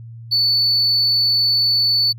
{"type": "tone", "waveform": "triangle", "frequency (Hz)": 4478, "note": "C#8", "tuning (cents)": 17, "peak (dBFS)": -11, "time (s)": [0.31, 2.13], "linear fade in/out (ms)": 20, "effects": ["tanh soft clip ceiling -10 dBFS", "added 115 Hz sine -33 dBFS peak until 2.18 s"]}